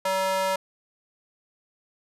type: tone with high-pass filter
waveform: square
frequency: 190.2 Hz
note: F#3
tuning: 48 cents sharp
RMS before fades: -25 dBFS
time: 0.05-0.56 s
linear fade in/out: 5 ms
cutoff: 720 Hz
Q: 3.8
effects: resampled to 32000 Hz